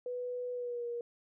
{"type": "tone with pitch glide", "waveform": "sine", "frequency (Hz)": [493.9, 474.9], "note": ["B4", "A#4"], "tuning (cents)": [0, 32], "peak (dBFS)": -35, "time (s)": [0.06, 1.01], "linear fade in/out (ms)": 2, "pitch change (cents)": -68, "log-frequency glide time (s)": [0.53, 0.86], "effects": []}